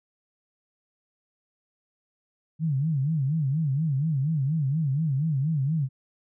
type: tone with vibrato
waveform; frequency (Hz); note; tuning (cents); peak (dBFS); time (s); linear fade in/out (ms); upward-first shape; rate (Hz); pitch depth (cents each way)
sine; 146.83; D3; 0; -22; 2.59-5.89; 50; sine; 4.2; 190
effects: none